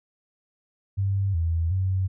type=tone with pitch steps; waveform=sine; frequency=98.1 / 82.8 / 94.3 Hz; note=G2 / E2 / F#2; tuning=+2 / +8 / +33 cents; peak=-21 dBFS; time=0.97-2.08 s; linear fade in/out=20 ms; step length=370 ms; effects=none